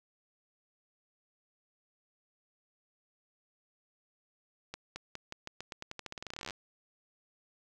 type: accelerating click train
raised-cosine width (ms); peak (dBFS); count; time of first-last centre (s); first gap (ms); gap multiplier
0.2; -23; 27; 4.74-6.507; 220; 0.88
effects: none